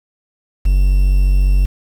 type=tone with quantisation; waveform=triangle; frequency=47.22 Hz; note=F#1; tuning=36 cents sharp; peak=-7 dBFS; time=0.65-1.66 s; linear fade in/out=10 ms; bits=6; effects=none